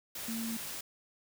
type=tone in noise; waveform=sine; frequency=227.8 Hz; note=A#3; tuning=40 cents flat; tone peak=-35 dBFS; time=0.28-0.57 s; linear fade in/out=5 ms; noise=white; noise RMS=-41 dBFS; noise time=0.15-0.81 s; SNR=+3 dB; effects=none